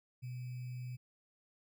sine tone with sample-and-hold, 124.9 Hz, B2, 20 cents sharp, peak -40 dBFS, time 0.22-0.97 s, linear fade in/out 20 ms, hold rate 2450 Hz, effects none

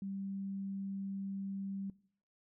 sine tone, 195.6 Hz, G3, 4 cents flat, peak -38 dBFS, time 0.02-1.9 s, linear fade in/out 2 ms, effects noise-tail reverb RT60 0.6 s tail -21 dB re dry

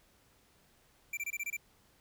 square tone bursts, 2349 Hz, D7, in tune, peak -35 dBFS, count 7, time 1.13-1.568 s, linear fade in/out 5 ms, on 42 ms, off 24 ms, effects pink hiss -67 dBFS RMS until 2 s

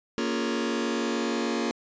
sawtooth chord, Bb minor seventh, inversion none, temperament just, 233.1 / 279.7 / 349.6 / 419.5 Hz, Bb3 / Db4 / F4 / Ab4, 0 / +16 / +2 / +17 cents, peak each -25 / -28 / -27 / -30 dBFS, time 0.18-1.71 s, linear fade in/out 0 ms, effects resampled to 16000 Hz

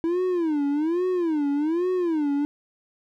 triangle tone with vibrato, 323.1 Hz, E4, 35 cents flat, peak -19 dBFS, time 0.04-2.45 s, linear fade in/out 0 ms, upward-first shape sine, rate 1.2 Hz, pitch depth 230 cents each way, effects none

